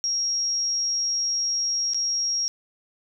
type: tone with dropouts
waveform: sine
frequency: 5600 Hz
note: F8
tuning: 4 cents sharp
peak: -22 dBFS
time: 0.04-2.48 s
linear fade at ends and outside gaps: 0 ms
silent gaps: 1.935-1.945 s
effects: none